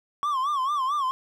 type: tone with vibrato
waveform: triangle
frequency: 1108.7 Hz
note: C#6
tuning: in tune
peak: -21 dBFS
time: 0.23-1.11 s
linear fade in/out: 0 ms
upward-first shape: sine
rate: 4.5 Hz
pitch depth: 140 cents each way
effects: none